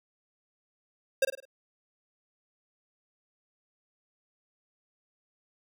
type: tone with echo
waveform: square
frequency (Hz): 535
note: C5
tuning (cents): +38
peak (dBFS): -21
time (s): 1.22-1.25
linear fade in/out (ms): 5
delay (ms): 51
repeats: 4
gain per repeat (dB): -8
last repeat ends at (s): 1.454
effects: none